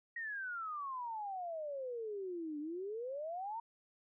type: exponential two-way sweep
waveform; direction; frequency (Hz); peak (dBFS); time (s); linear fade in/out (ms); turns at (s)
sine; down then up; 1900 to 290.2 to 940; -39; 0.16-3.6; 5; 2.59
effects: none